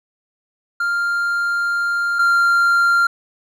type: tone pair in turn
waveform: triangle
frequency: 1396.9 / 1388.9 Hz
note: F6 / F6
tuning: 0 / -10 cents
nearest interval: unison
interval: 10 cents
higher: first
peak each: -15 / -10 dBFS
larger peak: second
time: 0.8-2.19 / 2.19-3.07 s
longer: first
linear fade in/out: 5 ms
effects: none